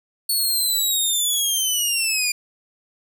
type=linear sweep; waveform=15% pulse; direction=down; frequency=4435 to 2400 Hz; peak=-12 dBFS; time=0.29-2.32 s; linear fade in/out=5 ms; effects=none